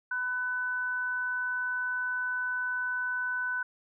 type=tone pair together; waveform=sine; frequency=1000.2 / 1500 Hz; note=B5 / F#6; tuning=+22 / +23 cents; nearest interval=perfect fifth; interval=701 cents; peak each=-39 / -29 dBFS; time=0.11-3.63 s; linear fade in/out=5 ms; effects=none